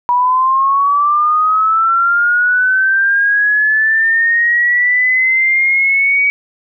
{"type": "linear sweep", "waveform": "sine", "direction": "up", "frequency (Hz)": [968, 2268], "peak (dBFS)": -9, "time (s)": [0.09, 6.3], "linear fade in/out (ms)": 0, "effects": []}